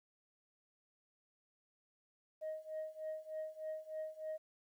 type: tone with tremolo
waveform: sine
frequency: 626 Hz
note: D#5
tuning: 10 cents sharp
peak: -36 dBFS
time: 2.41-4.38 s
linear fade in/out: 20 ms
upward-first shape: triangle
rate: 3.3 Hz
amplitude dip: 95%
effects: tanh soft clip ceiling -37 dBFS + 12-bit